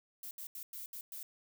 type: noise bursts at uneven times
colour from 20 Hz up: violet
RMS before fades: -45 dBFS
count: 6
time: 0.23-0.31 / 0.38-0.47 / 0.55-0.63 / 0.73-0.86 / 0.93-1.01 / 1.12-1.23 s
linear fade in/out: 2 ms
effects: none